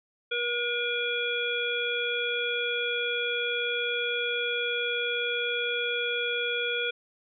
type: harmonic tone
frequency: 479.7 Hz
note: A#4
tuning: 50 cents sharp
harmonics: 1 / 3 / 5 / 7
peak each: -32 / -32 / -32 / -32 dBFS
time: 0.31-6.91 s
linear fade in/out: 10 ms
effects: none